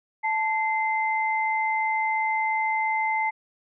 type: tone pair together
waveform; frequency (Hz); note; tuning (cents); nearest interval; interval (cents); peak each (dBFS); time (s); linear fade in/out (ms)
sine; 877.1 / 2074; A5 / C7; -6 / -16; octave + minor third; 1490; -24 / -26; 0.23-3.31; 20
effects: none